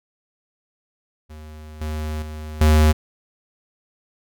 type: tone with level steps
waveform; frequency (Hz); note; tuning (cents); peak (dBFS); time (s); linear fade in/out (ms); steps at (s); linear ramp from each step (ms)
square; 77; D#2; -17; -37 / -25 / -31 / -12; 1.29-2.93; 20; 1.81 / 2.22 / 2.61; 2
effects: none